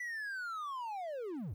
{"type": "linear sweep", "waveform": "triangle", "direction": "down", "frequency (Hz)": [1985, 72.5], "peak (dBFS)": -36, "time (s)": [0, 1.54], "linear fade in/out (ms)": 5, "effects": ["12-bit"]}